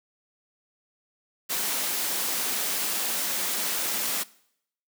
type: high-pass noise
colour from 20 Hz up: white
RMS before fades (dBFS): -28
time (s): 1.49-4.24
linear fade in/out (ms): 20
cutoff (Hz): 170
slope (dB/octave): 48
effects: noise-tail reverb RT60 0.7 s tail -21 dB re dry